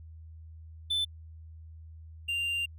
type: tone pair in turn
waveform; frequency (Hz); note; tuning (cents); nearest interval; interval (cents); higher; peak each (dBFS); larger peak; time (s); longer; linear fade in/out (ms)
triangle; 3520 / 2786; A7 / F7; 0 / -5; major third; 405; first; -25 / -27; first; 0.9-1.05 / 2.28-2.66; second; 10
effects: added 80 Hz sine -45 dBFS peak until 2.78 s